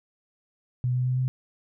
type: tone with pitch steps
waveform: sine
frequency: 124.8 / 126.03 / 127.28 / 128.53 Hz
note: B2 / B2 / C3 / C3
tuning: +19 / +36 / -47 / -30 cents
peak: -22 dBFS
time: 0.84-1.28 s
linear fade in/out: 0 ms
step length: 110 ms
effects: none